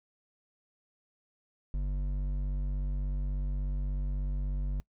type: tone with hard clipping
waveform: triangle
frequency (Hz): 48.25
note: G1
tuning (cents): -27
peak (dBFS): -31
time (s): 1.74-4.8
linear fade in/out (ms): 0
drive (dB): 12
effects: noise-tail reverb RT60 0.1 s tail -23 dB re dry